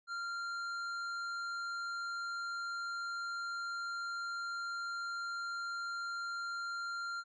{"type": "tone with hard clipping", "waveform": "sine", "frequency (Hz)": 1387, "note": "F6", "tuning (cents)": -12, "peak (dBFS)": -39, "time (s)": [0.07, 7.24], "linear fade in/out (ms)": 50, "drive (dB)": 10, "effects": ["resampled to 16000 Hz"]}